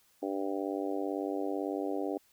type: harmonic tone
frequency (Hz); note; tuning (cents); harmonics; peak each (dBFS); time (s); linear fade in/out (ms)
98; G2; 0; 3 / 4 / 5 / 6 / 7 / 8; -35 / -37 / -39 / -41 / -42 / -43; 0.22-2.18; 10
effects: white hiss -67 dBFS RMS until 2.32 s